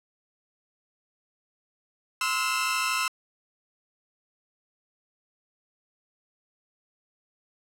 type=tone cluster; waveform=sawtooth; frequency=1039 / 1302 / 1426 / 2657 Hz; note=C6 / E6 / F6 / E7; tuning=-12 / -22 / +36 / +13 cents; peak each=-27 / -26 / -30 / -26 dBFS; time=2.21-3.08 s; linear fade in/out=2 ms; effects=low-pass 12000 Hz 12 dB/octave